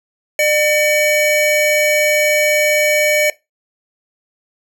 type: tone pair together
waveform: square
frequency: 600 / 2269 Hz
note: D5 / C#7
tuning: +37 / +40 cents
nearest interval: octave + major seventh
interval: 2303 cents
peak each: -15 / -16 dBFS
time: 0.39-3.3 s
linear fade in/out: 2 ms
effects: noise-tail reverb RT60 0.2 s tail -18 dB re dry